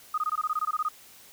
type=tone bursts; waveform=sine; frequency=1244.5 Hz; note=D#6; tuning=in tune; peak=-24 dBFS; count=13; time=0.14-0.887 s; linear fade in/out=5 ms; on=39 ms; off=20 ms; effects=white hiss -52 dBFS RMS until 1.32 s